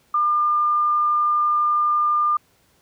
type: tone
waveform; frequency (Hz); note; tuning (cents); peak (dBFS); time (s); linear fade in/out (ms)
sine; 1202; D6; +40; -16; 0.14-2.37; 5
effects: pink hiss -60 dBFS RMS until 2.81 s + high-pass 60 Hz 12 dB/octave